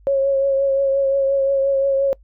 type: tone with vibrato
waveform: sine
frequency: 547 Hz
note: C#5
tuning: 23 cents flat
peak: -14 dBFS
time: 0.07-2.13 s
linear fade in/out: 0 ms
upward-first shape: triangle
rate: 5.7 Hz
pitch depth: 28 cents each way
effects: noise-tail reverb RT60 0.1 s tail -25 dB re dry + added 50 Hz sine -46 dBFS peak until 2.23 s